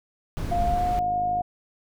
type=noise; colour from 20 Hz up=brown; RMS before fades=-28 dBFS; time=0.37-0.99 s; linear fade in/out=0 ms
type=click train; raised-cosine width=3 ms; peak=-26 dBFS; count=52; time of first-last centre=0.43-1.409 s; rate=52.1 Hz
type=tone with pitch glide; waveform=sine; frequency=698.5 to 716.5 Hz; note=F5 to F5; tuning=0 to +44 cents; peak=-22 dBFS; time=0.51-1.42 s; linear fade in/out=10 ms; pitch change=+44 cents; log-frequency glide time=0.64-0.83 s
effects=none